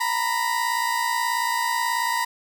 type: tone pair together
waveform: 30% pulse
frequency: 929.4 / 987.8 Hz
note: A#5 / B5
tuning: -5 / 0 cents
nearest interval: minor second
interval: 105 cents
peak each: -22 dBFS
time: 0-2.25 s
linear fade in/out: 10 ms
effects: none